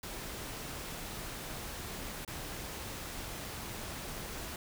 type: noise with dropouts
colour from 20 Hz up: pink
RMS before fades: -42 dBFS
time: 0.03-4.56 s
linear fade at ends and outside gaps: 2 ms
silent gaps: 2.249-2.277 s
effects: none